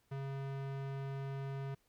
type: tone with low-pass filter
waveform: square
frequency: 136.8 Hz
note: C#3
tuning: 23 cents flat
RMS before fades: -41 dBFS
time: 0.11-1.75 s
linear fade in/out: 10 ms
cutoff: 2600 Hz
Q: 0.55
effects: pink hiss -75 dBFS RMS until 1.88 s